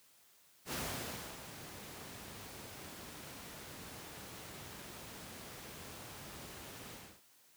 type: noise with ADSR envelope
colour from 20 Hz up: pink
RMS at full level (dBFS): -38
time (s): 0.65-7.22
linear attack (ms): 78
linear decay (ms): 640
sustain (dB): -11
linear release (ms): 290
effects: white hiss -66 dBFS RMS until 7.56 s + high-pass 80 Hz 12 dB/octave